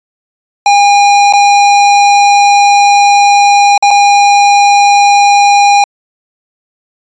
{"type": "tone with dropouts", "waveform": "square", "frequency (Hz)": 811, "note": "G#5", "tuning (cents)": -41, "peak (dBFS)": -4, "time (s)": [0.66, 5.84], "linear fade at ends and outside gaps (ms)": 2, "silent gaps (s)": [[1.326, 1.335], [3.778, 3.825], [3.907, 3.911]], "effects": ["resampled to 16000 Hz"]}